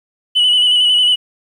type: tone with vibrato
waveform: sine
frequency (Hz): 2968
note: F#7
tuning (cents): +5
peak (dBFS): -7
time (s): 0.35-1.16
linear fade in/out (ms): 20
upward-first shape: square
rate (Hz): 11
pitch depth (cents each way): 28
effects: tanh soft clip ceiling -7 dBFS + 8-bit